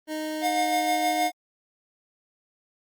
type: tone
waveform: 25% pulse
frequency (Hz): 310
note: D#4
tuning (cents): -6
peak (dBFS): -25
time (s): 0.07-1.31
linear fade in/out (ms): 50
type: tone with tremolo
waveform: square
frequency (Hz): 717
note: F5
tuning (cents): +45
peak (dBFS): -22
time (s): 0.41-1.32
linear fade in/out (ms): 50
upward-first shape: sine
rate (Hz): 6.4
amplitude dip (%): 40
effects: Opus 32 kbps